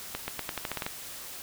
accelerating click train, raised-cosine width 0.3 ms, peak -15 dBFS, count 10, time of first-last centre 0.15-0.864 s, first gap 130 ms, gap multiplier 0.87, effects white hiss -42 dBFS RMS until 1.42 s

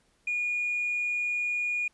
sine tone with hard clipping, 2440 Hz, D#7, 34 cents flat, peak -27 dBFS, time 0.27-1.88 s, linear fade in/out 5 ms, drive 1 dB, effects pink hiss -68 dBFS RMS until 1.93 s + resampled to 24000 Hz

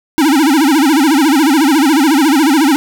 square tone with vibrato, 293.7 Hz, D4, in tune, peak -8 dBFS, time 0.18-2.76 s, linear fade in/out 0 ms, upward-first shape sine, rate 14 Hz, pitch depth 200 cents each way, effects none

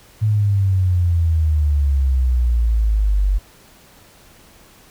sine exponential sweep, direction down, 109 to 46.85 Hz, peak -13 dBFS, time 0.21-3.39 s, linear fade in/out 20 ms, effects pink hiss -48 dBFS RMS until 4.9 s

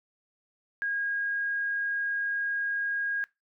sine tone, 1633 Hz, G#6, 30 cents flat, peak -27 dBFS, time 0.82-3.24 s, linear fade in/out 0 ms, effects noise-tail reverb RT60 0.2 s tail -21 dB re dry

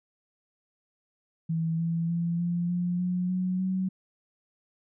sine tone with pitch steps, 163.3 / 166.54 / 169.84 / 173.21 / 176.65 / 180.15 / 183.72 / 187.37 Hz, E3 / E3 / F3 / F3 / F3 / F#3 / F#3 / F#3, -16 / +18 / -48 / -14 / +20 / -46 / -12 / +22 cents, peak -25 dBFS, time 1.49-3.89 s, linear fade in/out 10 ms, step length 300 ms, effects none

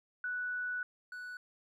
sine / triangle tone pair in turn, 1480 / 1480 Hz, F#6 / F#6, 0 / 0 cents, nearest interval unison, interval 0 cents, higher neither, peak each -34 / -40 dBFS, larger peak first, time 0.24-0.83 / 1.12-1.37 s, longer first, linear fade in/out 2 ms, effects none

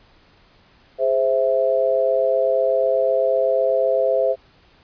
sine chord, Ab augmented, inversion none, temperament equal, 415.3 / 523.3 / 659.3 Hz, Ab4 / C5 / E5, 0 / 0 / 0 cents, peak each -24 / -18 / -20 dBFS, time 0.98-4.36 s, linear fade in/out 50 ms, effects pink hiss -54 dBFS RMS until 4.83 s + resampled to 11025 Hz

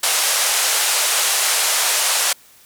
white band-pass noise, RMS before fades -18 dBFS, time 0.03-2.33 s, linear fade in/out 5 ms, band 520 to 11000 Hz, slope 24 dB/octave, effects white hiss -49 dBFS RMS until 2.65 s

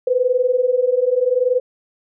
sine tone pair together, 488.3 / 509 Hz, B4 / C5, -20 / -48 cents, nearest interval minor second, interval 72 cents, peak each -18 / -16 dBFS, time 0.07-1.6 s, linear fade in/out 5 ms, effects none

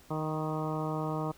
harmonic tone with a mistuned harmonic, 155.56 Hz, D#3, in tune, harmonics 1 / 2 / 3 / 4 / 5 / 6 / 7 / 8, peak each -34 / -37 / -39 / -40 / -41 / -42 / -42 / -43 dBFS, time 0.1-1.32 s, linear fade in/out 10 ms, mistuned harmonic 6, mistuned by +24 cents, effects pink hiss -58 dBFS RMS until 1.37 s

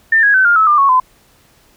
sine tone with pitch steps, 1795 / 1655.6 / 1526.9 / 1408.3 / 1298.9 / 1198 / 1105 / 1019.1 Hz, A6 / G#6 / G6 / F6 / E6 / D6 / C#6 / C6, +34 / -6 / -46 / +14 / -26 / +34 / -6 / -46 cents, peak -7 dBFS, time 0.12-1 s, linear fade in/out 5 ms, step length 110 ms, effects pink hiss -51 dBFS RMS until 1.76 s

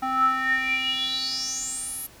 square tone with band-pass filter sweep, 261.6 Hz, C4, in tune, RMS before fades -26 dBFS, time 0.02-2.07 s, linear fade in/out 10 ms, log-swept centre 1000 to 12000 Hz, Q 9.9, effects pink hiss -50 dBFS RMS until 2.2 s

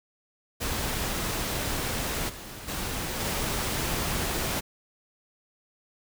pink noise with level steps, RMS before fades -30 / -41 / -32 / -29 dBFS, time 0.6-4.61 s, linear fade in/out 20 ms, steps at 2.28 / 2.67 / 3.19 s, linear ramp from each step 20 ms, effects none

